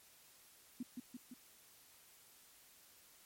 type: tone with echo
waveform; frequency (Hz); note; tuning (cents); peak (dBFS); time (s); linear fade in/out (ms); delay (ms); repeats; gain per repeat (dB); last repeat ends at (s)
sine; 247.7; B3; +5; -39; 0.8-0.83; 5; 170; 3; -3; 1.34
effects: white hiss -64 dBFS RMS until 3.25 s + MP3 64 kbps